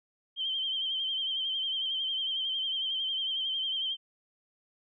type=tone with vibrato; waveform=sine; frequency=3136 Hz; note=G7; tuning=in tune; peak=-29 dBFS; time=0.36-3.97 s; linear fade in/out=50 ms; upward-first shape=sine; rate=11 Hz; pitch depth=49 cents each way; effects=none